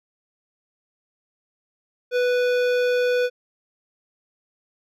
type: tone with hard clipping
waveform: sine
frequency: 493.9 Hz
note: B4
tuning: in tune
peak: -20 dBFS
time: 2.11-3.3 s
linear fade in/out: 50 ms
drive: 15 dB
effects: none